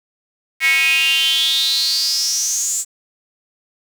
square tone with high-pass filter sweep, 146.83 Hz, D3, in tune, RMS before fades -17 dBFS, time 0.6-2.85 s, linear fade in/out 50 ms, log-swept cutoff 2100 to 7600 Hz, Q 9.1, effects 7-bit

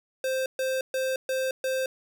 square tone bursts, 523.3 Hz, C5, in tune, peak -26 dBFS, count 5, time 0.24-1.86 s, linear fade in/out 2 ms, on 220 ms, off 130 ms, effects none

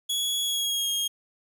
sawtooth tone with pitch glide, 3361 to 3250 Hz, G#7 to G#7, +20 to -38 cents, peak -22 dBFS, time 0.09-1.08 s, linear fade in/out 10 ms, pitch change -58 cents, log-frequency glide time 0.42-0.89 s, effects 10-bit

